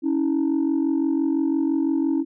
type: tone pair together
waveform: sine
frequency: 277.2 / 323.1 Hz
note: C#4 / E4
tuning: 0 / -35 cents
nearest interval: minor third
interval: 265 cents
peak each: -20 dBFS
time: 0.02-2.25 s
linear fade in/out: 50 ms
effects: tanh soft clip ceiling -15 dBFS